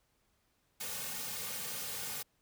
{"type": "noise with comb filter", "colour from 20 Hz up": "white", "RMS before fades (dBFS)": -40, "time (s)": [0.8, 2.23], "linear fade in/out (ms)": 10, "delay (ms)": 3, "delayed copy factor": -0.9, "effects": ["pink hiss -75 dBFS RMS until 2.41 s"]}